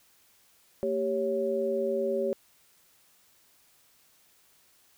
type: tone cluster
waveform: sine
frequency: 227.5 / 392.7 / 555 Hz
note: A#3 / G4 / C#5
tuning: -42 / +3 / +2 cents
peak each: -35 / -29 / -29 dBFS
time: 0.83-2.33 s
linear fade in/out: 0 ms
effects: white hiss -63 dBFS RMS until 4.97 s